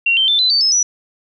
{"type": "tone with pitch steps", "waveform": "sine", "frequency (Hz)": [2748, 3120, 3543, 4023, 4568, 5188, 5890], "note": ["F7", "G7", "A7", "B7", "D8", "E8", "F#8"], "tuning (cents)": [-29, -9, 11, 31, -49, -28, -9], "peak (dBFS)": -11, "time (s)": [0.06, 0.83], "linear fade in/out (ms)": 5, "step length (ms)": 110, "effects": []}